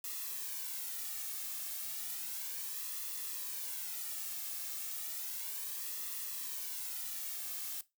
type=noise with flanger; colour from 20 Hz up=blue; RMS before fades=-41 dBFS; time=0.04-7.81 s; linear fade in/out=2 ms; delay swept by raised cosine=1.3 to 2.08 ms; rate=0.33 Hz; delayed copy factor=-0.6; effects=noise-tail reverb RT60 0.2 s tail -17 dB re dry